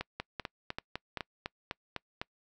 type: two click trains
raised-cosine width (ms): 0.3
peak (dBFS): -19 / -19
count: 4 / 9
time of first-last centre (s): 0.01-1.173 / 0.2-2.215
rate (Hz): 2.58 / 3.97
effects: noise-tail reverb RT60 0.1 s tail -26 dB re dry